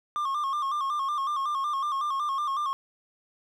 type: tone with vibrato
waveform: triangle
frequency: 1139 Hz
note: C#6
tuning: 47 cents sharp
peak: -24 dBFS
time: 0.16-2.73 s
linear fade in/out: 0 ms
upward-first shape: square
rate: 5.4 Hz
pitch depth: 81 cents each way
effects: none